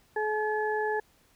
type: harmonic tone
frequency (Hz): 427.7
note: A4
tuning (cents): -49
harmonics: 1 / 2 / 4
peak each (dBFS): -29 / -31 / -33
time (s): 0.16-1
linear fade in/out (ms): 5
effects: pink hiss -64 dBFS RMS until 1.35 s